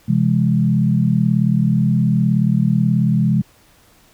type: chord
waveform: sine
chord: C augmented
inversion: none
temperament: equal with one note detuned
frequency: 130.81 / 168.86 / 207.7 Hz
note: C3 / E3 / G#3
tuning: 0 / +42 / 0 cents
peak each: -17 dBFS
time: 0.08-3.42 s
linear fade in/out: 10 ms
effects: pink hiss -52 dBFS RMS until 4.13 s